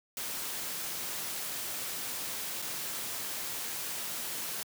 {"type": "noise with dropouts", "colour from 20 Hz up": "white", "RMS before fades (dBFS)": -37, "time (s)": [0.17, 4.63], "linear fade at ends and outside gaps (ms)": 1, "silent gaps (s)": [2.619, 2.623], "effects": ["high-pass 100 Hz 12 dB/octave"]}